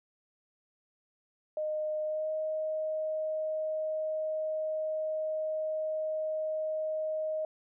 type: tone with pitch glide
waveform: sine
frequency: 615 to 624.7 Hz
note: D#5 to D#5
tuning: -20 to +7 cents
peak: -30 dBFS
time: 1.57-7.45 s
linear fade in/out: 2 ms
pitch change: +27 cents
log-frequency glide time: 2.04-2.3 s
effects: none